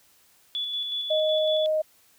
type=tone with tremolo; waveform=sine; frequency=3433 Hz; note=A7; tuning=43 cents flat; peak=-26 dBFS; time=0.55-1.66 s; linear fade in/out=0 ms; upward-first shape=square; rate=5.4 Hz; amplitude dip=30%
type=tone; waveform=sine; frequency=622.3 Hz; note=D#5; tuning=in tune; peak=-21 dBFS; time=1.1-1.82 s; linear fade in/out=10 ms
effects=white hiss -60 dBFS RMS until 2.18 s

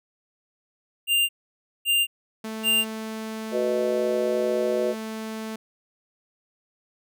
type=tone bursts; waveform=square; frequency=2794 Hz; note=F7; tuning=in tune; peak=-19 dBFS; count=3; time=1.07-2.85 s; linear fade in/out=50 ms; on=220 ms; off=560 ms
type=tone; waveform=sawtooth; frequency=220 Hz; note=A3; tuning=in tune; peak=-27 dBFS; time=2.44-5.56 s; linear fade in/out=5 ms
type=chord; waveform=sine; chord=B major; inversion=second; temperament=just; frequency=370.4 / 493.9 / 617.4 Hz; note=F#4 / B4 / D#5; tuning=+2 / 0 / -14 cents; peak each=-26 dBFS; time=3.51-4.95 s; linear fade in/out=50 ms
effects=none

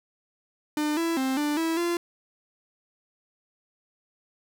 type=tone with pitch steps; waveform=45% pulse; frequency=300.6 / 332.6 / 263.5 / 295.5 / 326.8 / 344.3 Hz; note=D4 / E4 / C4 / D4 / E4 / F4; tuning=+40 / +16 / +12 / +11 / -15 / -25 cents; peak=-24 dBFS; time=0.77-1.97 s; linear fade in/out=2 ms; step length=200 ms; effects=none

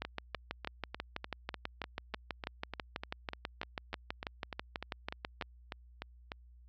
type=two click trains; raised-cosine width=0.3 ms; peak=-20 / -23 dBFS; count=34 / 22; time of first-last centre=0.02-5.412 / 0.05-6.319 s; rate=6.12 / 3.35 Hz; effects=added 60 Hz sine -55 dBFS peak until 6.68 s + low-pass 5000 Hz 12 dB/octave

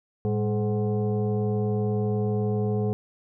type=tone with frequency modulation; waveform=sine; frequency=110.9 Hz; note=A2; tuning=14 cents sharp; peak=-22 dBFS; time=0.25-2.93 s; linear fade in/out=0 ms; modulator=314 Hz; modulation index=1.2; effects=none

